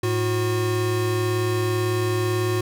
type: tone pair together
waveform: square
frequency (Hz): 108 / 362.1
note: A2 / F#4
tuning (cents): -32 / -37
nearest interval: octave + major sixth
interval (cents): 2095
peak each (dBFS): -24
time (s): 0.03-2.61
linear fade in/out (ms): 5
effects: none